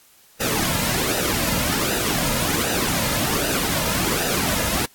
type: noise with flanger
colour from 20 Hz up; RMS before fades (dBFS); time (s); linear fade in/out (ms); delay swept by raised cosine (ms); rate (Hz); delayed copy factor
pink; -22; 0.4-4.86; 10; 0.9 to 2.7; 1.3; -0.7
effects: white hiss -53 dBFS RMS until 4.94 s + AAC 64 kbps